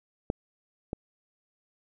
clicks, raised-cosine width 2 ms, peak -13 / -18 dBFS, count 2, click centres 0.301 / 0.931 s, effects none

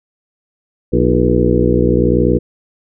harmonic tone with a mistuned harmonic, 60.8 Hz, B1, 26 cents flat, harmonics 1 / 2 / 3 / 4 / 5 / 6 / 7 / 8, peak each -18 / -18 / -18 / -18 / -18 / -18 / -18 / -18 dBFS, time 0.92-2.39 s, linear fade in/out 20 ms, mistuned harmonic 5, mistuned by +75 cents, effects none

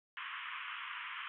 pink band-pass noise, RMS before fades -44 dBFS, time 0.17-1.28 s, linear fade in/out 0 ms, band 1000 to 3200 Hz, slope 96 dB/octave, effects none

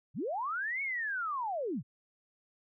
sine linear two-way sweep, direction up then down, 94.9 to 2240 to 94.9 Hz, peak -32 dBFS, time 0.14-1.83 s, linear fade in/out 50 ms, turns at 0.82 s, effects none

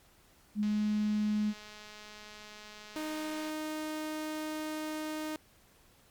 sine tone with pitch glide, 209.3 to 210.9 Hz, G#3 to G#3, +14 to +27 cents, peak -27 dBFS, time 0.55-1.54 s, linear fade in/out 50 ms, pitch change +13 cents, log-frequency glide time 0.67-0.81 s
click train, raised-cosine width 0.2 ms, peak -32 dBFS, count 606, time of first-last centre 0.63-3.497 s, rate 211 Hz
sawtooth tone, 309.2 Hz, D#4, 11 cents flat, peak -31 dBFS, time 2.96-5.36 s, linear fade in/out 0 ms
effects pink hiss -63 dBFS RMS until 6.1 s + MP3 96 kbps

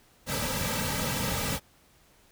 pink noise with comb filter, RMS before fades -30 dBFS, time 0.26-1.6 s, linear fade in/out 50 ms, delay 2.8 ms, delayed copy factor -0.9, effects pink hiss -61 dBFS RMS until 2.31 s

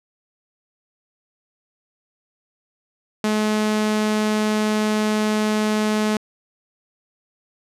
sawtooth tone, 213.7 Hz, G#3, 50 cents sharp, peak -14 dBFS, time 3.24-6.17 s, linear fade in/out 2 ms, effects low-pass 10000 Hz 12 dB/octave

